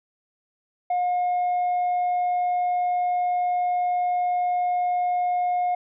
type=tone with tanh clipping; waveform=sine; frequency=717 Hz; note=F5; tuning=45 cents sharp; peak=-21 dBFS; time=0.9-5.75 s; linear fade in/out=5 ms; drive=1 dB; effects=none